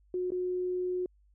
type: tone with dropouts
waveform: sine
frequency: 363.1 Hz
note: F#4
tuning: 33 cents flat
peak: -29 dBFS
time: 0.14-1.06 s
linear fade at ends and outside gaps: 2 ms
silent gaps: 0.305-0.319 s
effects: added 50 Hz sine -61 dBFS peak until 1.34 s